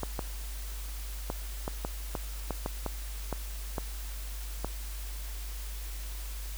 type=clicks; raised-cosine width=1 ms; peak=-18 dBFS; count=12; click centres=0.033 / 0.192 / 1.301 / 1.679 / 1.849 / 2.152 / 2.507 / 2.661 / 2.863 / 3.327 / 3.782 / 4.646 s; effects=added 50 Hz sine -36 dBFS peak until 6.57 s + white hiss -46 dBFS RMS until 6.57 s